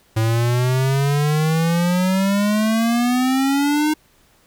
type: exponential sweep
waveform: square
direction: up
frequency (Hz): 110 to 309.6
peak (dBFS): -16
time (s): 0.16-3.94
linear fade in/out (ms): 10
effects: pink hiss -56 dBFS RMS until 4.46 s